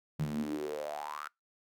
sawtooth tone with high-pass filter sweep, 74.5 Hz, D2, 25 cents sharp, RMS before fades -37 dBFS, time 0.19-1.28 s, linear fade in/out 5 ms, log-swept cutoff 150 to 1400 Hz, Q 8.8, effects noise-tail reverb RT60 0.2 s tail -26 dB re dry

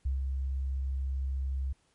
sine tone with ADSR envelope, 66.8 Hz, C2, 36 cents sharp, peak -26 dBFS, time 0.05-1.73 s, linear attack 9 ms, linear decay 140 ms, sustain -3 dB, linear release 9 ms, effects pink hiss -70 dBFS RMS until 1.94 s + MP3 48 kbps

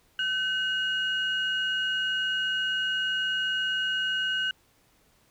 sine tone pair together, 1525 / 2879 Hz, G6 / F#7, -48 / -48 cents, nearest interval major seventh, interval 1100 cents, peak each -27 dBFS, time 0.19-4.51 s, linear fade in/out 2 ms, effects tanh soft clip ceiling -19 dBFS + pink hiss -64 dBFS RMS until 5.3 s

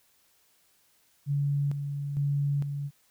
sine tone with tremolo, 142.4 Hz, C#3, 47 cents sharp, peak -24 dBFS, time 1.26-2.91 s, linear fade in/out 50 ms, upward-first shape square, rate 1.1 Hz, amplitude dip 50%, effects white hiss -66 dBFS RMS until 3.1 s

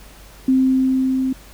sine tone with level ramp, 261.6 Hz, C4, in tune, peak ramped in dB -11 to -17 dBFS, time 0.48-1.33 s, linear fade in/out 5 ms, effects added 49 Hz sine -42 dBFS peak until 1.53 s + pink hiss -45 dBFS RMS until 1.53 s

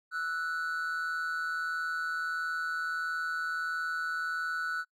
triangle tone pair together, 1318.5 / 1480 Hz, E6 / F#6, 0 / 0 cents, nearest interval major second, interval 200 cents, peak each -35 / -30 dBFS, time 0.11-4.85 s, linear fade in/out 50 ms, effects noise-tail reverb RT60 0.1 s tail -26 dB re dry

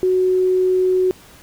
sine tone, 370 Hz, F#4, in tune, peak -13 dBFS, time 0.03-1.11 s, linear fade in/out 0 ms, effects pink hiss -45 dBFS RMS until 1.42 s

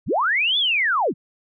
sine linear two-way sweep, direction up then down, 43.93 to 3531 to 111 Hz, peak -17 dBFS, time 0.06-1.14 s, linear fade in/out 50 ms, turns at 0.58 s, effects none

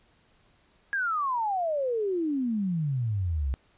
sine exponential sweep, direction down, 1661.2 to 63 Hz, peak -25 dBFS, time 0.93-3.54 s, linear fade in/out 0 ms, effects pink hiss -64 dBFS RMS until 3.77 s + resampled to 8000 Hz

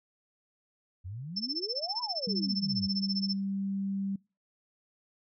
sine exponential two-way sweep, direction up then down, 84.3 to 1007 to 84.3 Hz, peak -37 dBFS, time 1.04-2.88 s, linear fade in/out 20 ms, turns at 2.01 s
sine tone with tremolo, 5310 Hz, E8, 12 cents sharp, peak -28 dBFS, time 1.36-3.34 s, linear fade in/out 10 ms, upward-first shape sine, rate 15 Hz, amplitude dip 100%
sine tone, 196 Hz, G3, in tune, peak -30 dBFS, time 2.27-4.16 s, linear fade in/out 5 ms
effects noise-tail reverb RT60 0.3 s tail -25 dB re dry

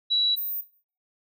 sine tone pair in turn, 3917 / 14952 Hz, B7 / A#9, -15 / +4 cents, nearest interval octave + major seventh, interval 2319 cents, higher second, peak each -20 / -26 dBFS, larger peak first, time 0.1-0.36 / 0.36-0.62 s, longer neither, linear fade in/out 20 ms, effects noise-tail reverb RT60 0.4 s tail -17 dB re dry

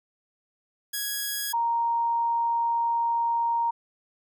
5% pulse / sine tone pair in turn, 1661.2 / 932.3 Hz, G#6 / A#5, 0 / 0 cents, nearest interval minor seventh, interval 1000 cents, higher first, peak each -17 / -22 dBFS, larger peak first, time 0.93-1.53 / 1.53-3.71 s, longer second, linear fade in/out 10 ms, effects none

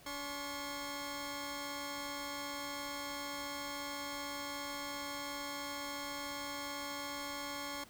10% pulse tone pair together, 285.2 / 1078 Hz, C#4 / C#6, +49 / -49 cents, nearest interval octave + major seventh, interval 2302 cents, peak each -34 / -35 dBFS, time 0.06-7.84 s, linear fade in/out 5 ms, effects pink hiss -59 dBFS RMS until 7.89 s

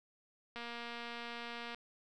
click train, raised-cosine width 0.3 ms, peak -29 dBFS, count 281, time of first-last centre 0.56-1.746 s, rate 236 Hz, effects none

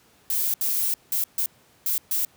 violet noise bursts at uneven times, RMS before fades -24 dBFS, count 6, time 0.3-0.54 / 0.61-0.94 / 1.12-1.24 / 1.38-1.46 / 1.86-1.98 / 2.11-2.25 s, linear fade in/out 2 ms, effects pink hiss -58 dBFS RMS until 2.36 s + high-pass 80 Hz 12 dB/octave

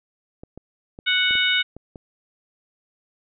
clicks, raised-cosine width 2 ms, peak -25 dBFS, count 7, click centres 0.435 / 0.576 / 0.989 / 1.309 / 1.354 / 1.766 / 1.958 s
harmonic tone, 740 Hz, F#5, in tune, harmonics 2 / 3 / 4 / 5, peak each -23 / -23 / -23 / -23 dBFS, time 1.06-1.63 s, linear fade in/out 20 ms
effects none

